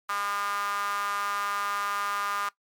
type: tone with high-pass filter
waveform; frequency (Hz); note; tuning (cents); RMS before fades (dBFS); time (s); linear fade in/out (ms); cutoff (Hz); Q
sawtooth; 202.6; G#3; -43; -30; 0.09-2.49; 5; 1200; 5.3
effects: noise-tail reverb RT60 0.1 s tail -18 dB re dry + MP3 96 kbps